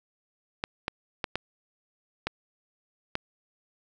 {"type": "clicks", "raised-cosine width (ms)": 0.3, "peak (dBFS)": -12, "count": 6, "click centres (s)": [0.639, 0.881, 1.242, 1.356, 2.27, 3.154], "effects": []}